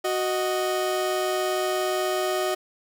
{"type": "tone pair together", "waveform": "30% pulse", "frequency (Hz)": [370, 622.3], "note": ["F#4", "D#5"], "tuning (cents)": [0, 0], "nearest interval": "major sixth", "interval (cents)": 900, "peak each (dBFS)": [-23, -24], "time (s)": [0.04, 2.55], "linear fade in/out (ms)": 10, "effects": []}